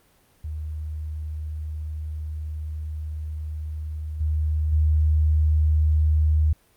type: tone with level steps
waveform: sine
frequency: 77 Hz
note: D#2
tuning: 17 cents flat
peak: -28 / -20 / -16 dBFS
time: 0.44-6.53 s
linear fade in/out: 5 ms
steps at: 4.2 / 4.72 s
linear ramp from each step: 10 ms
effects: pink hiss -60 dBFS RMS until 6.76 s + Opus 32 kbps